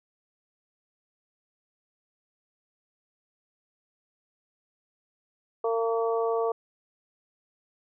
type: harmonic tone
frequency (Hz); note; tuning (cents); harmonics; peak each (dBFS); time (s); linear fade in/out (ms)
228.2; A#3; -37; 2 / 3 / 4 / 5; -25 / -31 / -36 / -34; 5.64-6.52; 5
effects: none